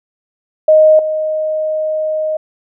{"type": "tone with level steps", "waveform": "sine", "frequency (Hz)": 622.3, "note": "D#5", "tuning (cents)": 0, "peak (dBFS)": [-4, -14], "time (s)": [0.68, 2.37], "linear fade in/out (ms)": 5, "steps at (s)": 0.99, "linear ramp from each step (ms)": 2, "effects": []}